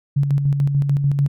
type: tone with tremolo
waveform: sine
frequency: 141.1 Hz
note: C#3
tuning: 31 cents sharp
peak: -13 dBFS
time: 0.16-1.28 s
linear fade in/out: 10 ms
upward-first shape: square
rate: 6.8 Hz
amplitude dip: 45%
effects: none